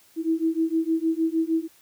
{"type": "beating tone pair", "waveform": "sine", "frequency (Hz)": [321.7, 328.2], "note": ["E4", "E4"], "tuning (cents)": [-42, -8], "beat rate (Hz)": 6.5, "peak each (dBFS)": -24, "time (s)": [0.16, 1.68], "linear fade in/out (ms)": 50, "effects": ["white hiss -57 dBFS RMS until 1.81 s"]}